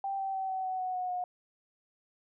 sine tone with pitch steps, 784 / 775 / 766.1 / 757.3 / 748.6 / 740 / 731.5 / 723.1 Hz, G5 / G5 / G5 / F#5 / F#5 / F#5 / F#5 / F#5, 0 / -20 / -40 / +40 / +20 / 0 / -20 / -40 cents, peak -31 dBFS, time 0.04-1.24 s, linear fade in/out 2 ms, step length 150 ms, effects none

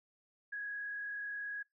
sine tone with frequency modulation, 1661.2 Hz, G#6, in tune, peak -38 dBFS, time 0.52-1.63 s, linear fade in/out 10 ms, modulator 38.5 Hz, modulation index 0.55, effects noise-tail reverb RT60 0.2 s tail -26 dB re dry

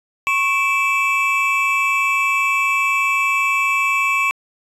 triangle tone cluster, 1097 / 2326 / 2628 Hz, C#6 / D7 / E7, -18 / -17 / -6 cents, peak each -18 dBFS, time 0.27-4.31 s, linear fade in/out 0 ms, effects resampled to 32000 Hz

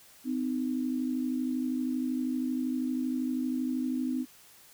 sine tone pair together, 254.9 / 307.6 Hz, C4 / D#4, -45 / -20 cents, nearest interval minor third, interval 325 cents, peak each -29 / -34 dBFS, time 0.24-4.26 s, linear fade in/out 50 ms, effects white hiss -56 dBFS RMS until 4.73 s

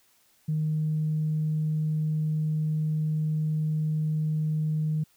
sine tone, 154.8 Hz, D#3, 9 cents flat, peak -23 dBFS, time 0.48-5.04 s, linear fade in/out 10 ms, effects tanh soft clip ceiling -19 dBFS + white hiss -64 dBFS RMS until 5.16 s

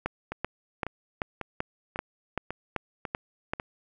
two click trains, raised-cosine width 0.5 ms, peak -13 / -18 dBFS, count 10 / 7, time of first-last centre 0.06-3.535 / 0.32-3.599 s, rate 2.59 / 1.83 Hz, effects none

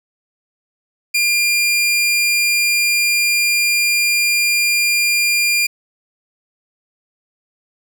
sawtooth tone, 2400 Hz, D7, 37 cents sharp, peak -10 dBFS, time 1.14-5.67 s, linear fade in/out 10 ms, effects none

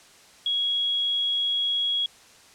sine tone, 3321 Hz, G#7, 1 cent flat, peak -22 dBFS, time 0.46-2.06 s, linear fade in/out 2 ms, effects white hiss -52 dBFS RMS until 2.54 s + low-pass 8000 Hz 12 dB/octave

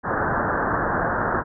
white low-pass noise, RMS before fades -23 dBFS, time 0.03-1.44 s, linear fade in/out 50 ms, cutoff 1700 Hz, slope 96 dB/octave, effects none

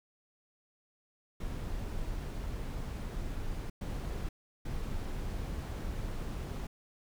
brown noise bursts at uneven times, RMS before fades -37 dBFS, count 3, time 1.4-3.7 / 3.81-4.29 / 4.65-6.67 s, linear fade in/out 5 ms, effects none

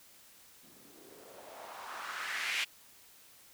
violet noise with low-pass filter sweep, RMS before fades -41 dBFS, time 0.62-2.65 s, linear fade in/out 20 ms, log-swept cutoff 210 to 2600 Hz, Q 2.5, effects white hiss -59 dBFS RMS until 3.53 s

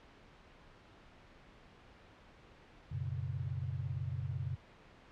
sine chord, F# suspended fourth, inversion none, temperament equal with one note detuned, 92.5 / 120.65 / 138.59 Hz, F#2 / B2 / C#3, 0 / -40 / 0 cents, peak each -40 / -40 / -40 dBFS, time 2.91-4.56 s, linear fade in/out 10 ms, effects pink hiss -59 dBFS RMS until 5.11 s + low-pass 3000 Hz 12 dB/octave

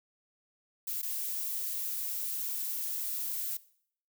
violet noise with dropouts, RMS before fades -35 dBFS, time 0.87-3.57 s, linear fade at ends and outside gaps 5 ms, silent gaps 1.018-1.028 s, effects noise-tail reverb RT60 0.6 s tail -19 dB re dry

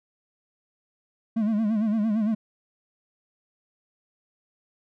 triangle tone with vibrato, 216 Hz, A3, 32 cents flat, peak -19 dBFS, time 1.36-2.35 s, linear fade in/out 10 ms, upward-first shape sine, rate 8.8 Hz, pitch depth 96 cents each way, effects none

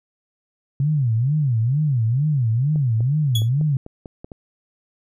sine tone with vibrato, 130.81 Hz, C3, in tune, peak -16 dBFS, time 0.8-3.77 s, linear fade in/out 2 ms, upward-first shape sine, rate 2.2 Hz, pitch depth 290 cents each way
clicks, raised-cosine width 2 ms, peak -22 dBFS, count 8, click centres 2.759 / 3.006 / 3.419 / 3.612 / 3.864 / 4.058 / 4.245 / 4.318 s
40% pulse tone with exponential decay, 3368 Hz, G#7, 24 cents sharp, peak -18 dBFS, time 3.35-3.49 s, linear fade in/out 5 ms, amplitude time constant 30 ms
effects none

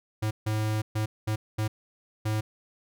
square tone bursts at uneven times, 108 Hz, A2, 32 cents flat, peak -26 dBFS, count 6, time 0.22-0.31 / 0.46-0.82 / 0.95-1.06 / 1.27-1.36 / 1.58-1.68 / 2.25-2.41 s, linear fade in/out 10 ms, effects none

